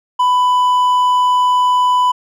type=tone with hard clipping; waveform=triangle; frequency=996 Hz; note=B5; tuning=14 cents sharp; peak=-11 dBFS; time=0.19-2.12 s; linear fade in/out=10 ms; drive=7 dB; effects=none